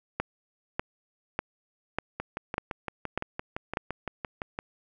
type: two click trains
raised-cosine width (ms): 0.5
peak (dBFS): -17 / -12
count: 15 / 7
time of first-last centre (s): 2.2-4.589 / 0.2-3.771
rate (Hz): 5.86 / 1.68
effects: none